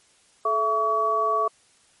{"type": "tone cluster", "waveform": "sine", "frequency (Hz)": [432.2, 667, 1134], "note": ["A4", "E5", "C#6"], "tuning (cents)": [-31, 20, 39], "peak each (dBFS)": [-28, -27, -21], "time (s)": [0.45, 1.48], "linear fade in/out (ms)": 5, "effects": ["white hiss -59 dBFS RMS until 2 s", "MP3 48 kbps"]}